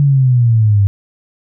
sine exponential sweep, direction down, 145.3 to 97.9 Hz, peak -7 dBFS, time 0-0.87 s, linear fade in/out 0 ms, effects none

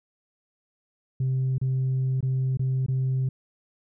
sine tone with dropouts, 130.81 Hz, C3, in tune, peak -20 dBFS, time 1.2-3.29 s, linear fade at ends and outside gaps 5 ms, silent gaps 1.582-1.614 / 2.207-2.227 / 2.572-2.594 / 2.863-2.883 s, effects tanh soft clip ceiling -20 dBFS

